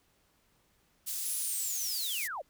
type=high-pass noise; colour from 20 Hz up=pink; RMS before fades=-36 dBFS; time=1.06-2.28 s; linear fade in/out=20 ms; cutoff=7500 Hz; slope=12 dB/octave
type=linear sweep; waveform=sine; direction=down; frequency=11240 to 471.4 Hz; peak=-35 dBFS; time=1.25-2.42 s; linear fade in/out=10 ms
effects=pink hiss -70 dBFS RMS until 2.49 s